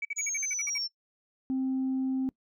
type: tone bursts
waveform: sine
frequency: 2282 Hz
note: C#7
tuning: 50 cents sharp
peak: -29 dBFS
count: 10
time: 0.02-0.78 s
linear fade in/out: 5 ms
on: 31 ms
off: 50 ms
type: exponential sweep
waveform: sine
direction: down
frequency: 6840 to 5380 Hz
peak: -29 dBFS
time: 0.16-0.88 s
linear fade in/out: 20 ms
type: tone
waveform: sine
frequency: 262.7 Hz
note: C4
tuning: 7 cents sharp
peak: -25 dBFS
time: 1.5-2.29 s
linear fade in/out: 0 ms
effects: noise-tail reverb RT60 0.1 s tail -24 dB re dry + tanh soft clip ceiling -24 dBFS